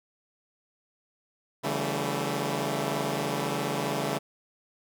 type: chord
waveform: 10% pulse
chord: A dominant seventh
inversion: first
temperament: equal with one note detuned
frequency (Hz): 141.59 / 164.81 / 196 / 220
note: C#3 / E3 / G3 / A3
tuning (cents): +37 / 0 / 0 / 0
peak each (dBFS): -23 / -26 / -26 / -26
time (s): 1.63-4.19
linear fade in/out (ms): 20
effects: none